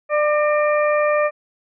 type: harmonic tone with a mistuned harmonic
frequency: 596 Hz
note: D5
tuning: 25 cents sharp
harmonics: 1 / 2 / 3 / 4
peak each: -16 / -22 / -26 / -28 dBFS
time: 0.09-1.31 s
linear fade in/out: 50 ms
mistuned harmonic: 3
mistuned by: +37 cents
effects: none